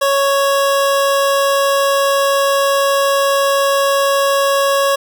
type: tone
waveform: 25% pulse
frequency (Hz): 554.4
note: C#5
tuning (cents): 0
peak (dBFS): -8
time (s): 0.01-4.96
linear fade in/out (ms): 10
effects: none